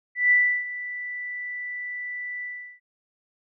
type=tone with ADSR envelope; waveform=sine; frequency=1975.5 Hz; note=B6; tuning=in tune; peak=-14 dBFS; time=0.15-2.8 s; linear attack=160 ms; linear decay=330 ms; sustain=-16 dB; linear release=370 ms; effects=none